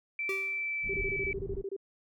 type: tone with pitch glide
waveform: sine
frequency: 2333 to 2305 Hz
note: D7 to D7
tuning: -12 to -33 cents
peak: -31 dBFS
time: 0.19-1.33 s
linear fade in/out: 2 ms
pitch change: -21 cents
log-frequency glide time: 0.45-1.18 s
type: tone with exponential decay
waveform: square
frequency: 387.5 Hz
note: G4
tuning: 20 cents flat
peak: -32 dBFS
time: 0.29-0.69 s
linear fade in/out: 2 ms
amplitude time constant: 86 ms
type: low-pass noise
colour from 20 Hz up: pink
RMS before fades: -40 dBFS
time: 0.82-1.64 s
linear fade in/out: 50 ms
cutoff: 180 Hz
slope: 12 dB/octave
type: tone bursts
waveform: sine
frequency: 392 Hz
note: G4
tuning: in tune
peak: -33 dBFS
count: 12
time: 0.89-1.765 s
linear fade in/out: 5 ms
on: 50 ms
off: 25 ms
effects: none